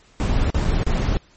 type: noise with dropouts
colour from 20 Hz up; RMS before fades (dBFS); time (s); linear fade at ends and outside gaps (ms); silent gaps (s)
brown; -19; 0.2-1.17; 0; 0.502-0.545 / 0.645-0.649 / 0.833-0.866 / 0.975-0.979
effects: pink hiss -54 dBFS RMS until 1.36 s + MP3 32 kbps